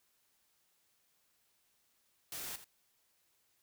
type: noise with echo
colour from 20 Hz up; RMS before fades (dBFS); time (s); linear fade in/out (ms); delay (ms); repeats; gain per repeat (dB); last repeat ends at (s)
white; -43; 2.32-2.56; 2; 83; 1; -12; 2.643
effects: white hiss -75 dBFS RMS until 3.62 s